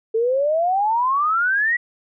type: exponential sweep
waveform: sine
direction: up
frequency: 437.2 to 1961 Hz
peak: -16 dBFS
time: 0.14-1.77 s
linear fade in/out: 10 ms
effects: none